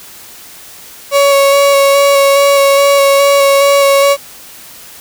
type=tone with vibrato; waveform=35% pulse; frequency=558 Hz; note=C#5; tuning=11 cents sharp; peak=-4 dBFS; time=1.11-4.17 s; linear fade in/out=50 ms; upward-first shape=square; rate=2.4 Hz; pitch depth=11 cents each way; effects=white hiss -34 dBFS RMS until 5 s